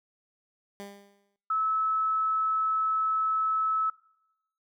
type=tone with exponential decay; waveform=15% pulse; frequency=200.7 Hz; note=G3; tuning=41 cents sharp; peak=-31 dBFS; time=0.8-1.36 s; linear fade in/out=0 ms; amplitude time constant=120 ms
type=tone; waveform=sine; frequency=1300 Hz; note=E6; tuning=24 cents flat; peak=-24 dBFS; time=1.5-3.9 s; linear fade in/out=5 ms
effects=noise-tail reverb RT60 0.9 s tail -23 dB re dry